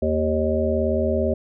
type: harmonic tone with a mistuned harmonic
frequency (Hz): 77.78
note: D#2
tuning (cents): 0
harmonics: 1 / 3 / 5 / 7 / 8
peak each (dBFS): -25 / -25 / -25 / -25 / -25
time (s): 0.02-1.34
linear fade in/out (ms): 5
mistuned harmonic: 1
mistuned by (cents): +56
effects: none